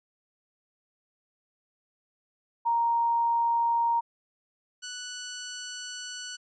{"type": "tone pair in turn", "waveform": ["sine", "5% pulse"], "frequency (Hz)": [933, 1481], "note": ["A#5", "F#6"], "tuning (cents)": [1, 1], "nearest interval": "minor sixth", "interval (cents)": 800, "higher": "second", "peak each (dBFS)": -22, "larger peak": "neither", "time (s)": [[2.65, 4.01], [4.82, 6.37]], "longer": "second", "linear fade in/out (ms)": 20, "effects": ["resampled to 16000 Hz"]}